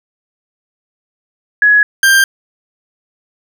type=tone pair in turn; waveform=sine / 40% pulse; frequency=1680 / 1585.7 Hz; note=G#6 / G6; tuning=+19 / +19 cents; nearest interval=minor second; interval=100 cents; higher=first; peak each=-5 dBFS; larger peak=neither; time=1.62-1.83 / 2.03-2.24 s; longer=neither; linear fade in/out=2 ms; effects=none